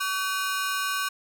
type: ring-modulated tone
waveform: sawtooth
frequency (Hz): 1332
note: E6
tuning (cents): +18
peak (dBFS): -19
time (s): 0-1.09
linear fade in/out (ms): 10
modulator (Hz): 196
effects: none